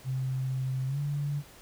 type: tone with pitch glide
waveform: sine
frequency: 130.81 to 144.31 Hz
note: C3 to D3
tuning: 0 to -30 cents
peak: -28 dBFS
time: 0.04-1.43 s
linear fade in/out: 50 ms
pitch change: +170 cents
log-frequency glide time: 0.87-0.99 s
effects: pink hiss -53 dBFS RMS until 1.61 s